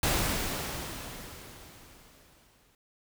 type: noise with exponential decay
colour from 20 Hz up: pink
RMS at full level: -26 dBFS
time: 0.03-2.75 s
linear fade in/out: 2 ms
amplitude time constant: 590 ms
effects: none